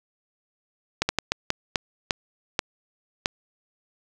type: slowing click train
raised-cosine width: 0.2 ms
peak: -4 dBFS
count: 9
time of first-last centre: 1.02-3.259 s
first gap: 70 ms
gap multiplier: 1.38
effects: none